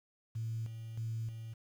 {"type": "tone with tremolo", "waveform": "sine", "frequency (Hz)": 113, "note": "A2", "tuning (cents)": 47, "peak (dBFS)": -34, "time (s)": [0.35, 1.54], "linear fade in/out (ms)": 10, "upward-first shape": "square", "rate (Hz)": 1.6, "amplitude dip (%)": 55, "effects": ["tanh soft clip ceiling -30 dBFS", "10-bit"]}